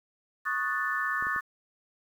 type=chord; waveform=sine; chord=D# half-diminished seventh; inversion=third; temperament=equal; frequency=1108.7 / 1244.5 / 1480 / 1760 Hz; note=C#6 / D#6 / F#6 / A6; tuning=0 / 0 / 0 / 0 cents; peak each=-34 / -34 / -34 / -30 dBFS; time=0.45-1.41 s; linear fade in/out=20 ms
type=clicks; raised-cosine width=2 ms; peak=-32 dBFS; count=3; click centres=1.225 / 1.269 / 1.362 s
effects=9-bit